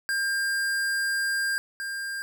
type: tone pair in turn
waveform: square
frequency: 1600 / 1600 Hz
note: G6 / G6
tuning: +35 / +35 cents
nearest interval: unison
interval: 0 cents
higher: neither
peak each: -25 / -31 dBFS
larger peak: first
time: 0.09-1.58 / 1.8-2.22 s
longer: first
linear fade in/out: 0 ms
effects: none